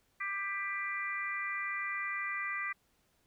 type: harmonic tone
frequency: 395.8 Hz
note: G4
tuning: 17 cents sharp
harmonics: 3 / 4 / 5 / 6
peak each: -40 / -44 / -36 / -42 dBFS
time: 0.2-2.73 s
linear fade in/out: 10 ms
effects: pink hiss -73 dBFS RMS until 3.26 s